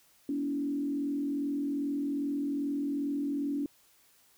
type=tone with frequency modulation; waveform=sine; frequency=284.5 Hz; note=C#4; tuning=45 cents sharp; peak=-29 dBFS; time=0.29-3.66 s; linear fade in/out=2 ms; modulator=42.5 Hz; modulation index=0.65; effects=white hiss -64 dBFS RMS until 4.37 s